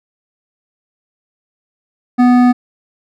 sine tone with hard clipping, 247.1 Hz, B3, 1 cent sharp, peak -8 dBFS, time 2.18-2.53 s, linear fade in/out 20 ms, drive 12 dB, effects none

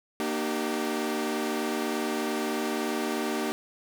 sawtooth tone cluster, 233.9 / 302.3 / 385.5 Hz, A#3 / D#4 / G4, +6 / -50 / -29 cents, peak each -28 dBFS, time 0.2-3.52 s, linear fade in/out 0 ms, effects none

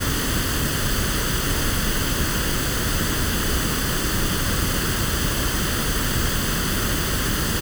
pink noise with comb filter, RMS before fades -22 dBFS, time 0-7.61 s, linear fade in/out 20 ms, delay 0.64 ms, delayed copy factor +0.6, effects none

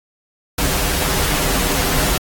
pink noise with comb filter, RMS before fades -18 dBFS, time 0.58-2.18 s, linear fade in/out 5 ms, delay 9 ms, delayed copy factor -0.9, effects AAC 64 kbps

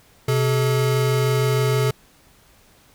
square tone pair together, 127.78 / 429.8 Hz, C3 / A4, -41 / -41 cents, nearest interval octave + major sixth, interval 2100 cents, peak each -19 / -23 dBFS, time 0.28-1.91 s, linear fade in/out 5 ms, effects pink hiss -54 dBFS RMS until 2.94 s

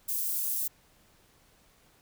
white high-pass noise, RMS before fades -31 dBFS, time 0.08-0.68 s, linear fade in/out 10 ms, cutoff 11000 Hz, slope 12 dB/octave, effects pink hiss -63 dBFS RMS until 2.01 s

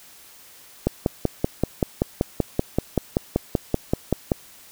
click train, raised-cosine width 2 ms, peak -5 dBFS, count 19, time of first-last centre 0.87-4.318 s, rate 5.22 Hz, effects white hiss -48 dBFS RMS until 4.71 s

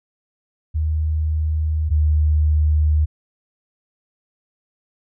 sine tone pair in turn, 77.78 / 76.31 Hz, D#2 / D#2, 0 / -33 cents, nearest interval unison, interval 33 cents, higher first, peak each -17 / -13 dBFS, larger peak second, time 0.74-1.9 / 1.9-3.06 s, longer neither, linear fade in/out 20 ms, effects none

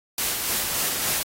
white noise with tremolo, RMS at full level -24 dBFS, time 0.18-1.23 s, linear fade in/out 2 ms, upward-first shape sine, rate 3.5 Hz, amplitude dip 30%, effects AAC 48 kbps

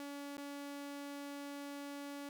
sawtooth tone with dropouts, 284.1 Hz, C#4, 43 cents sharp, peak -40 dBFS, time 0-2.29 s, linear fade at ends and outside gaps 1 ms, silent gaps 0.37-0.379 s, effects none

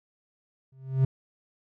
triangle tone with exponential growth, 132.5 Hz, C3, 22 cents sharp, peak -14 dBFS, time 0.72-1.05 s, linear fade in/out 5 ms, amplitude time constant 70 ms, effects none

